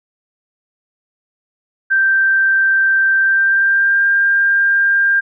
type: tone with pitch glide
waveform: sine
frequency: 1567 to 1597.2 Hz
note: G6 to G6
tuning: -1 to +32 cents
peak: -10 dBFS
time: 1.9-5.21 s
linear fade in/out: 20 ms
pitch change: +33 cents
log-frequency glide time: 3.19-4.05 s
effects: none

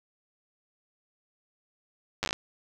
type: slowing click train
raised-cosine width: 0.2 ms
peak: -11 dBFS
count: 8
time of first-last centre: 2.23-2.33 s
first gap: 9 ms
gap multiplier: 1.15
effects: none

